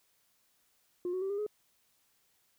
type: tone with pitch steps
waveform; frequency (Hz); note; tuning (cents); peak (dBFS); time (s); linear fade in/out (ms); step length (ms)
sine; 355.4 / 370.7 / 386.7 / 403.3 / 420.7; F4 / F#4 / G4 / G4 / G#4; +30 / +3 / -24 / +49 / +22; -30; 1.05-1.465; 2; 83
effects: tanh soft clip ceiling -29 dBFS + white hiss -72 dBFS RMS until 2.58 s